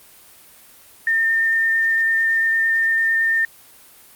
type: tone with vibrato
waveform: sine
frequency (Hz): 1811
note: A6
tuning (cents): +49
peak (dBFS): -15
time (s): 1.07-3.45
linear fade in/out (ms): 2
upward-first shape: sine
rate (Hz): 8.9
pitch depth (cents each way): 9
effects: white hiss -47 dBFS RMS until 4.15 s + Opus 32 kbps